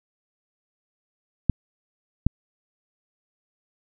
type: clicks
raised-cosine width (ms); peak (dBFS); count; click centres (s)
5; -5; 2; 1.497 / 2.266
effects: none